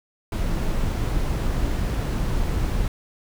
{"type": "noise", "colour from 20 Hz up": "brown", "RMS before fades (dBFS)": -23, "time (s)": [0.32, 2.88], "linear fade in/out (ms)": 2, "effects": []}